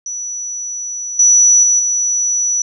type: tone with level steps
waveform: sine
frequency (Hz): 5910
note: F#8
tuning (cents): -3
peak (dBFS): -21 / -6 / -9 / -13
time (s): 0.06-2.62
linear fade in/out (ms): 2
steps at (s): 1.19 / 1.63 / 1.79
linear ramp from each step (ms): 5
effects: none